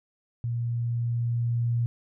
sine tone with level ramp, 118.3 Hz, A#2, 26 cents sharp, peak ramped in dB -26 to -22 dBFS, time 0.44-1.86 s, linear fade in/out 0 ms, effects none

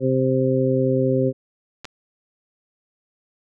harmonic tone, 130.81 Hz, C3, in tune, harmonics 1 / 2 / 3 / 4, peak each -22 / -22 / -22 / -22 dBFS, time 0-1.33 s, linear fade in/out 50 ms
clicks, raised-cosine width 0.2 ms, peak -17 dBFS, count 2, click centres 1.846 / 1.853 s
effects none

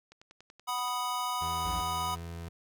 click train, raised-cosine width 0.2 ms, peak -35 dBFS, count 9, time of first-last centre 0.12-0.882 s, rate 10.5 Hz
square chord, B major, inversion second, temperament equal, 740 / 987.8 / 1244.5 Hz, F#5 / B5 / D#6, 0 / 0 / 0 cents, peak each -39 / -34 / -36 dBFS, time 0.67-2.16 s, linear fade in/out 20 ms
30% pulse tone with pitch glide, 82.41 to 84.29 Hz, E2 to E2, 0 to +39 cents, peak -36 dBFS, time 1.41-2.49 s, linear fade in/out 10 ms, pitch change +39 cents, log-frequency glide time 1.93-2.06 s
square tone, 59.4 Hz, A#1, 33 cents sharp, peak -37 dBFS, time 1.65-1.82 s, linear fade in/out 10 ms
effects none

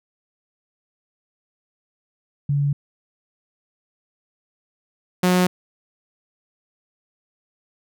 sine / sawtooth tone pair in turn, 142.6 / 181.28 Hz, C#3 / F#3, +49 / -35 cents, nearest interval major third, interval 416 cents, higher second, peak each -17 / -11 dBFS, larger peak second, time 2.49-2.73 / 5.23-5.47 s, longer neither, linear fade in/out 5 ms, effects none

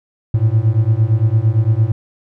triangle beating tone pair, 106.2 / 115 Hz, G#2 / A#2, +39 / -23 cents, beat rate 8.8 Hz, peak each -12 dBFS, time 0.34-1.92 s, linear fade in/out 5 ms, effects none

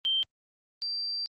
sine tone pair in turn, 3136 / 4699 Hz, G7 / D8, 0 / 0 cents, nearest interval perfect fifth, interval 700 cents, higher second, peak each -24 / -30 dBFS, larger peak first, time 0.05-0.23 / 0.82-1.26 s, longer second, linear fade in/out 0 ms, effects Opus 24 kbps

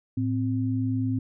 sine tone pair together, 110 / 260.2 Hz, A2 / C4, 0 / -9 cents, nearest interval octave + minor third, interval 1491 cents, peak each -26 dBFS, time 0.17-1.19 s, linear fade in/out 5 ms, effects none

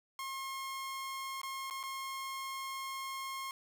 sawtooth tone with dropouts, 1074 Hz, C6, 45 cents sharp, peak -35 dBFS, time 0.19-3.51 s, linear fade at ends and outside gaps 1 ms, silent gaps 1.416-1.432 / 1.7-1.708 / 1.83-1.836 s, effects none

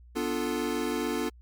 square chord, B half-diminished seventh, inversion none, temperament equal, 246.9 / 293.7 / 349.2 / 440 Hz, B3 / D4 / F4 / A4, 0 / 0 / 0 / 0 cents, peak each -34 dBFS, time 0.15-1.3 s, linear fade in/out 20 ms, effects added 60 Hz sine -49 dBFS peak until 1.41 s + MP3 96 kbps

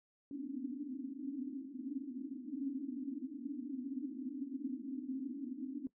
white band-pass noise, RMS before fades -42 dBFS, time 0.31-5.87 s, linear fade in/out 2 ms, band 250 to 290 Hz, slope 96 dB/octave, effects noise-tail reverb RT60 0.1 s tail -17 dB re dry

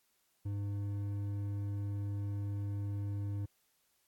triangle tone with hard clipping, 101 Hz, G#2, 48 cents flat, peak -36 dBFS, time 0.45-3.46 s, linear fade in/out 10 ms, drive 10 dB, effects white hiss -75 dBFS RMS until 4.07 s + AAC 64 kbps

